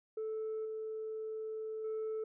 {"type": "tone with level steps", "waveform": "sine", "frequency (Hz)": 437.9, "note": "A4", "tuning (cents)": -8, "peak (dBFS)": [-34, -37, -33], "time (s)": [0.17, 2.24], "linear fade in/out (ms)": 5, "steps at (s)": [0.65, 1.84], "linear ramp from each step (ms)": 5, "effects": ["tanh soft clip ceiling -34 dBFS"]}